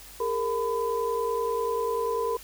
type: tone cluster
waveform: sine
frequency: 411.5 / 461.7 / 1004 Hz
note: G#4 / A#4 / B5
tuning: -16 / -17 / +28 cents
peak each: -32 / -27 / -30 dBFS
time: 0.2-2.37 s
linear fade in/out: 5 ms
effects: added 50 Hz sine -51 dBFS peak until 2.43 s + white hiss -47 dBFS RMS until 2.43 s